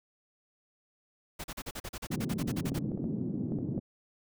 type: noise bursts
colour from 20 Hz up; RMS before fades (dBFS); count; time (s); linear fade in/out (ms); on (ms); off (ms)
pink; -39; 16; 1.39-2.791; 10; 51; 39
type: band-pass noise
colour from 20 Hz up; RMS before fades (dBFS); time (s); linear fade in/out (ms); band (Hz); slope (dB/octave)
white; -34; 2.1-3.8; 10; 120 to 280; 24
type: clicks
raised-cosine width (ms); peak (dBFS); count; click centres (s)
2; -25; 8; 2.719 / 2.778 / 2.918 / 2.976 / 3.042 / 3.521 / 3.587 / 3.779
effects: none